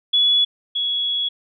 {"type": "tone pair in turn", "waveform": "sine", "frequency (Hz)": [3399, 3358], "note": ["G#7", "G#7"], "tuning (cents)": [39, 18], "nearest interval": "unison", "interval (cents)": 21, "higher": "first", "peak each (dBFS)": [-13, -19], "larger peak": "first", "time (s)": [[0.13, 0.45], [0.75, 1.29]], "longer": "second", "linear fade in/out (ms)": 10, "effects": []}